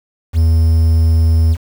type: tone with quantisation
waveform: triangle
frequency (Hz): 81.4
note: E2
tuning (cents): -21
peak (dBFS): -6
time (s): 0.33-1.57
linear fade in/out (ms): 50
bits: 6
effects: none